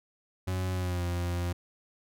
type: tone with pitch glide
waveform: 40% pulse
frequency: 92.5 to 87.66 Hz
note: F#2 to F2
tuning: 0 to +7 cents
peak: -28 dBFS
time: 0.47-1.53 s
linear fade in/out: 10 ms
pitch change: -93 cents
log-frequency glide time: 0.73-1.04 s
effects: none